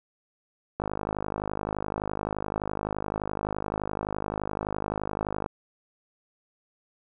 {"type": "click train", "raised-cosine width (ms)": 1, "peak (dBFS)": -15, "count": 242, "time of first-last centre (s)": [0.8, 5.462], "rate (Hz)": 51.7, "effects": []}